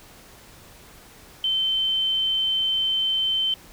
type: tone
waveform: sine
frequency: 3088 Hz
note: G7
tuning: 27 cents flat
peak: -20 dBFS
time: 1.44-3.54 s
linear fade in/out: 2 ms
effects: pink hiss -48 dBFS RMS until 3.72 s